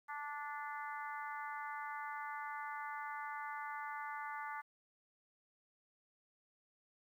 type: harmonic tone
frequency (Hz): 292.2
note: D4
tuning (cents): -9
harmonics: 3 / 4 / 5 / 6 / 7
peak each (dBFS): -45 / -47 / -49 / -51 / -52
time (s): 0.08-4.62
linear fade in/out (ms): 20
effects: 12-bit